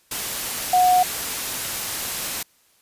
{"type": "tone in noise", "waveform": "sine", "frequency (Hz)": 730, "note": "F#5", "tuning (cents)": -24, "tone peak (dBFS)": -13, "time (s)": [0.73, 1.03], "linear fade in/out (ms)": 5, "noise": "white", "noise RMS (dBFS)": -27, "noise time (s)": [0.11, 2.43], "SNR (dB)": 11, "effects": ["white hiss -60 dBFS RMS until 2.81 s", "resampled to 32000 Hz"]}